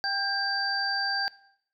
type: tone cluster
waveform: sine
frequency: 789 / 1597 / 4661 Hz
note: G5 / G6 / D8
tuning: +11 / +32 / -14 cents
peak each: -32 / -30 / -29 dBFS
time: 0.04-1.28 s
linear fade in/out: 0 ms
effects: noise-tail reverb RT60 0.7 s tail -19 dB re dry